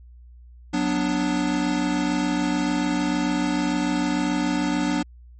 square chord, B minor, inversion second, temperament equal, 185 / 246.9 / 293.7 Hz, F#3 / B3 / D4, 0 / 0 / 0 cents, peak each -28 / -27 / -24 dBFS, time 0.73-5.03 s, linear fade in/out 10 ms, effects added 60 Hz sine -43 dBFS peak until 5.39 s + MP3 32 kbps

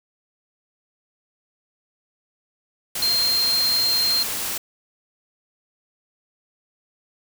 sine tone in noise, 4186 Hz, C8, in tune, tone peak -18 dBFS, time 3.02-4.23 s, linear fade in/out 5 ms, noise white, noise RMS -27 dBFS, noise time 2.95-4.58 s, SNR +6 dB, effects none

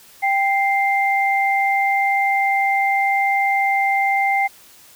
sine tone pair together, 787.6 / 2093 Hz, G5 / C7, +8 / 0 cents, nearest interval octave + perfect fourth, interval 1692 cents, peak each -17 / -19 dBFS, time 0.22-4.48 s, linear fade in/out 20 ms, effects white hiss -47 dBFS RMS until 4.95 s

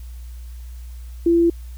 sine tone, 338.7 Hz, E4, 47 cents sharp, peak -12 dBFS, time 1.26-1.5 s, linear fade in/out 5 ms, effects added 60 Hz sine -32 dBFS peak until 1.77 s + white hiss -53 dBFS RMS until 1.77 s

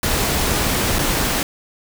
pink noise with dropouts, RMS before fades -19 dBFS, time 0.03-1.43 s, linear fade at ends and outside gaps 2 ms, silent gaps 0.986-0.99 s, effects none

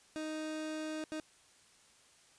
30% pulse tone bursts at uneven times, 311.1 Hz, D#4, in tune, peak -35 dBFS, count 2, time 0.16-1.04 / 1.12-1.2 s, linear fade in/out 0 ms, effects white hiss -64 dBFS RMS until 2.38 s + resampled to 22050 Hz

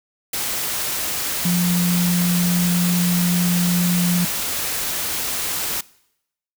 sine tone in noise, 176.2 Hz, F3, 16 cents sharp, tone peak -16 dBFS, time 1.45-4.25 s, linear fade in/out 5 ms, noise white, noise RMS -24 dBFS, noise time 0.33-5.81 s, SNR +5 dB, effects noise-tail reverb RT60 0.8 s tail -22 dB re dry

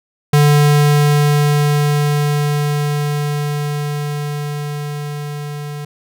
square tone with level ramp, 146.83 Hz, D3, in tune, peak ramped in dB -8 to -25 dBFS, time 0.33-5.85 s, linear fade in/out 5 ms, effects none

